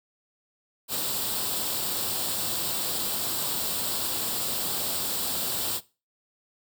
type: noise with comb filter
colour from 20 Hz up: white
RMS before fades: -29 dBFS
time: 0.88-5.81 s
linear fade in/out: 50 ms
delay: 0.24 ms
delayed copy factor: +0.6
effects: noise-tail reverb RT60 0.3 s tail -19 dB re dry + high-pass 80 Hz 12 dB/octave